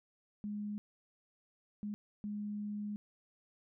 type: tone bursts at uneven times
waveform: sine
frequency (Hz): 207.7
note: G#3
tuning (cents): 0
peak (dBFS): -37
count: 3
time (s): 0.44-0.78 / 1.83-1.94 / 2.24-2.96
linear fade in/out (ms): 0
effects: none